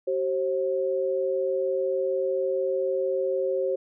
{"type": "tone pair together", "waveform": "sine", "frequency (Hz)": [381.2, 534.6], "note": ["G4", "C5"], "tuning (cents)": [-48, 37], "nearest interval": "tritone", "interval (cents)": 585, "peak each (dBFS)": [-27, -25], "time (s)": [0.07, 3.76], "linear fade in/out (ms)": 10, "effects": []}